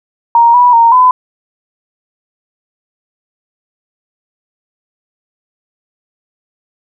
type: tone with pitch steps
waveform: sine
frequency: 935 / 979 / 926 / 1008 Hz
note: A#5 / B5 / A#5 / B5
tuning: +5 / -15 / -12 / +35 cents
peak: -3 dBFS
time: 0.35-1.11 s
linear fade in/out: 2 ms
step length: 190 ms
effects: none